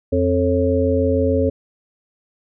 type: harmonic tone with a mistuned harmonic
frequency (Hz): 88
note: F2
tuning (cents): +14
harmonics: 1 / 3 / 5 / 6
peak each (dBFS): -20 / -20 / -20 / -20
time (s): 0.12-1.5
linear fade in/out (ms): 10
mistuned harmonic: 6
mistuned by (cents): +60
effects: none